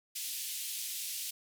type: band-pass noise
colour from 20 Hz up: white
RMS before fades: -39 dBFS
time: 0.15-1.31 s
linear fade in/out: 10 ms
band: 2600 to 15000 Hz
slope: 24 dB/octave
effects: none